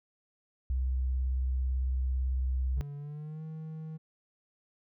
sine tone with vibrato, 64.3 Hz, C2, 30 cents flat, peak -27 dBFS, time 0.7-2.81 s, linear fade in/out 0 ms, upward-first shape square, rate 18 Hz, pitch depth 25 cents each way
triangle tone with pitch glide, 143.2 to 157.98 Hz, D3 to D#3, -43 to +27 cents, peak -36 dBFS, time 2.76-3.98 s, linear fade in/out 20 ms, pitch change +170 cents, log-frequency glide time 2.96-3.43 s
effects none

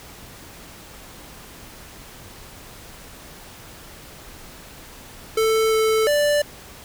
square tone with pitch steps, 442.2 / 439.4 / 587 Hz, A4 / A4 / D5, +9 / -2 / -1 cents, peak -17 dBFS, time 5.37-6.42 s, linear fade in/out 5 ms, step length 350 ms, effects pink hiss -42 dBFS RMS until 6.84 s

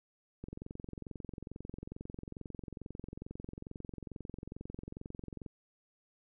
click train, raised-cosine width 3 ms, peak -30 dBFS, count 113, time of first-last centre 0.44-5.462 s, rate 22.3 Hz, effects none

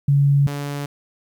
sine / sawtooth tone pair in turn, 141.1 / 143.24 Hz, C#3 / D3, +31 / -43 cents, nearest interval unison, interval 26 cents, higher second, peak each -12 / -21 dBFS, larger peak first, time 0.08-0.47 / 0.47-0.86 s, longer neither, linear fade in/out 5 ms, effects 9-bit

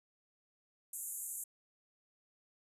white band-pass noise, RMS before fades -43 dBFS, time 0.93-1.44 s, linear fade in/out 5 ms, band 6800 to 13000 Hz, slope 96 dB/octave, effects none

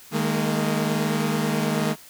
sawtooth chord, D# suspended fourth, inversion none, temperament equal with one note detuned, 155.56 / 207.7 / 228.7 Hz, D#3 / G#3 / A#3, 0 / 0 / -33 cents, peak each -22 dBFS, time 0.11-1.96 s, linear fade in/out 50 ms, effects white hiss -47 dBFS RMS until 2.09 s

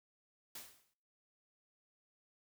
white noise with exponential decay, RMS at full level -45 dBFS, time 0.55-0.94 s, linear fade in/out 5 ms, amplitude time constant 83 ms, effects noise-tail reverb RT60 0.7 s tail -26 dB re dry

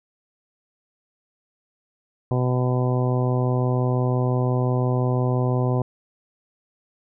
harmonic tone, 125.8 Hz, B2, 32 cents sharp, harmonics 1 / 2 / 3 / 4 / 5 / 6 / 7 / 8, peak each -20 / -28 / -28 / -30 / -32 / -34 / -37 / -35 dBFS, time 2.31-5.82 s, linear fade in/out 2 ms, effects none

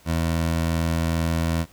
20% pulse tone, 82.41 Hz, E2, in tune, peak -16 dBFS, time 0.05-1.66 s, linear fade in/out 50 ms, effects pink hiss -53 dBFS RMS until 1.72 s

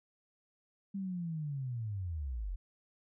sine linear sweep, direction down, 200 to 40 Hz, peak -35 dBFS, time 0.94-2.56 s, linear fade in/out 10 ms, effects none

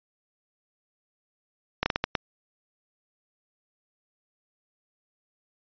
slowing click train, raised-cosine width 0.3 ms, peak -7 dBFS, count 6, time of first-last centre 1.83-2.152 s, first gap 30 ms, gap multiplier 1.39, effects resampled to 11025 Hz

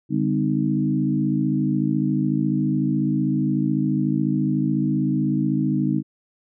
sine tone cluster, 145.2 / 199 / 255 / 309.3 Hz, D3 / G3 / C4 / D#4, -19 / +26 / -44 / -10 cents, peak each -24 dBFS, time 0.09-6.03 s, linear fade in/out 50 ms, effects none

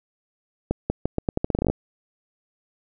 accelerating click train, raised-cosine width 2 ms, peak -8 dBFS, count 15, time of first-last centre 0.71-1.7 s, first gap 190 ms, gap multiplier 0.82, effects none

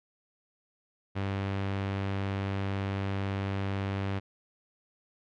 sawtooth tone with low-pass filter, 98 Hz, G2, in tune, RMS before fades -32 dBFS, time 1.15-4.2 s, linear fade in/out 20 ms, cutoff 2900 Hz, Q 1.1, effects none

